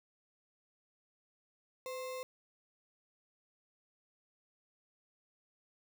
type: tone with sample-and-hold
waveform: sine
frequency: 510 Hz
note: C5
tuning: 44 cents flat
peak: -39 dBFS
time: 1.86-2.23 s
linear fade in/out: 0 ms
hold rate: 1575 Hz
effects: none